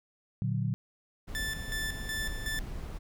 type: chord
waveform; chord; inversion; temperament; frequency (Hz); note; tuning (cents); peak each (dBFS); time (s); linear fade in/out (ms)
sine; Bb augmented; none; equal with one note detuned; 116.54 / 146.32 / 185; Bb2 / D3 / F#3; 0 / -6 / 0; -30 / -33 / -34; 0.42-0.74; 0
type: noise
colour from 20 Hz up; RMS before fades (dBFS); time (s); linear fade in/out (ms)
brown; -38; 1.27-2.99; 20
type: tone with tremolo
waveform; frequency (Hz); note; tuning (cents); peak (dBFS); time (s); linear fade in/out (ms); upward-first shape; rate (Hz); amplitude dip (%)
sawtooth; 1760; A6; 0; -29; 1.35-2.59; 0; square; 2.7; 65
effects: none